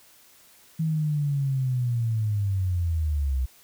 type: linear sweep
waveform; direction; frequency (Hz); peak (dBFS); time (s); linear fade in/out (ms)
sine; down; 162 to 62.4; -22; 0.79-3.46; 10
effects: white hiss -55 dBFS RMS until 3.63 s